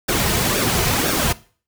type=noise with flanger; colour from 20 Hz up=pink; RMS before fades=-19 dBFS; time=0.08-1.33 s; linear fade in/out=10 ms; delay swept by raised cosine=0.97 to 3.67 ms; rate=2 Hz; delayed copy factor=-0.6; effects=noise-tail reverb RT60 0.4 s tail -19 dB re dry